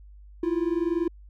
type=tone pair together; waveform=triangle; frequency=328.9 / 349.2 Hz; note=E4 / F4; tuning=-4 / 0 cents; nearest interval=minor second; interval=104 cents; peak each=-24 dBFS; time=0.43-1.08 s; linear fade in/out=5 ms; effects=added 50 Hz sine -45 dBFS peak until 1.29 s